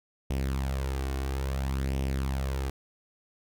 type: tone with flanger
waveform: sawtooth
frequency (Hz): 67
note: C2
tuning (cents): +42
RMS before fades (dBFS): -30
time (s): 0.3-2.7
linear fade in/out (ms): 5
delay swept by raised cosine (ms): 0.34 to 2.74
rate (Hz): 0.59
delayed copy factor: +0.55
effects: none